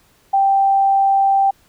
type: tone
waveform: sine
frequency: 784 Hz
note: G5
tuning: in tune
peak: -11 dBFS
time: 0.33-1.51 s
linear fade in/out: 10 ms
effects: pink hiss -55 dBFS RMS until 1.68 s